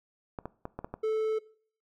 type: clicks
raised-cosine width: 1 ms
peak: -22 dBFS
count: 6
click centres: 0.388 / 0.456 / 0.654 / 0.79 / 0.845 / 0.94 s
type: tone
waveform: triangle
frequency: 437.3 Hz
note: A4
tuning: 11 cents flat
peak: -24 dBFS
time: 1.03-1.39 s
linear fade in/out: 10 ms
effects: noise-tail reverb RT60 0.5 s tail -20 dB re dry